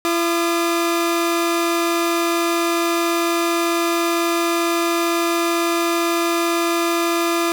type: tone pair together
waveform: sawtooth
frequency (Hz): 338.3 / 1213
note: E4 / D#6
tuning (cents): +45 / -44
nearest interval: octave + minor seventh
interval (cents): 2211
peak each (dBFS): -14 / -20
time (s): 0.05-7.52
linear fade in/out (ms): 0
effects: none